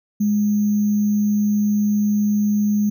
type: tone with sample-and-hold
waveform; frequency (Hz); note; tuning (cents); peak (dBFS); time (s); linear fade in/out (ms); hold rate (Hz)
sine; 207.7; G#3; 0; -15; 0.2-2.9; 10; 6300
effects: none